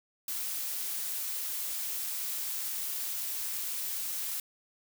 blue noise, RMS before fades -35 dBFS, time 0.28-4.4 s, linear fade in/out 2 ms, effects none

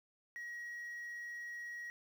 sine tone, 1901 Hz, A#6, 33 cents sharp, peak -40 dBFS, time 0.36-1.9 s, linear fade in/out 0 ms, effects tanh soft clip ceiling -42 dBFS + 11-bit

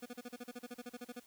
25% pulse tone bursts, 244.1 Hz, B3, 20 cents flat, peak -39 dBFS, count 16, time 0.02-1.2 s, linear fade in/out 10 ms, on 40 ms, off 36 ms, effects white hiss -64 dBFS RMS until 1.26 s

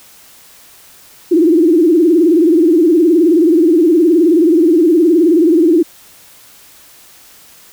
sine tone with vibrato, 331.8 Hz, E4, 11 cents sharp, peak -6 dBFS, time 1.31-5.83 s, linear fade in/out 10 ms, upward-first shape sine, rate 19 Hz, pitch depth 150 cents each way, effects white hiss -42 dBFS RMS until 7.72 s

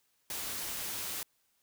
white noise, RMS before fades -38 dBFS, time 0.3-1.23 s, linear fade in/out 2 ms, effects white hiss -74 dBFS RMS until 1.62 s

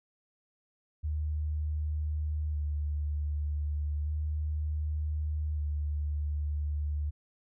sine tone with vibrato, 75.1 Hz, D2, 39 cents sharp, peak -29 dBFS, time 1.03-7.11 s, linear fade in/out 20 ms, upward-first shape square, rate 0.33 Hz, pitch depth 22 cents each way, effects none

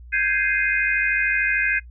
sine chord, Ab major seventh, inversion third, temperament equal, 1568 / 1661.2 / 2093 / 2489 Hz, G6 / Ab6 / C7 / Eb7, 0 / 0 / 0 / 0 cents, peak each -24 dBFS, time 0.12-1.8 s, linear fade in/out 20 ms, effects noise-tail reverb RT60 0.1 s tail -19 dB re dry + added 60 Hz sine -39 dBFS peak until 1.9 s

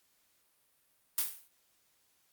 blue noise with exponential decay, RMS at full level -27 dBFS, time 1.18-1.48 s, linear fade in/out 2 ms, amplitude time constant 65 ms, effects white hiss -72 dBFS RMS until 2.32 s + Opus 48 kbps

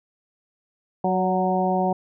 harmonic tone with a mistuned harmonic, 185 Hz, F#3, in tune, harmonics 1 / 2 / 3 / 4 / 5, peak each -24 / -27 / -27 / -23 / -29 dBFS, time 1.04-1.93 s, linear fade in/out 5 ms, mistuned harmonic 3, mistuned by +29 cents, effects none

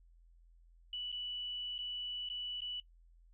sine tone with dropouts, 2960 Hz, F#7, in tune, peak -38 dBFS, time 0.93-2.8 s, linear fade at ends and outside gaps 2 ms, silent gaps 1.118-1.125 / 1.781-1.788 / 2.289-2.299 / 2.606-2.618 s, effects noise-tail reverb RT60 0.1 s tail -20 dB re dry + added 42 Hz sine -60 dBFS peak until 3.33 s

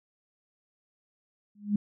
sine tone with exponential growth, 206.1 Hz, G#3, 13 cents flat, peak -19 dBFS, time 1.55-1.76 s, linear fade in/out 5 ms, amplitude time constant 44 ms, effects none

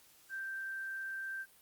sine tone with quantisation, 1568 Hz, G6, in tune, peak -38 dBFS, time 0.29-1.46 s, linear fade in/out 50 ms, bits 11, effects white hiss -63 dBFS RMS until 1.61 s + Opus 48 kbps

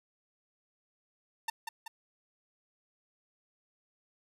sawtooth tone with echo, 902 Hz, A5, 43 cents sharp, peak -27 dBFS, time 1.48-1.5 s, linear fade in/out 5 ms, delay 190 ms, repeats 2, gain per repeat -5 dB, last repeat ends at 1.88 s, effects none

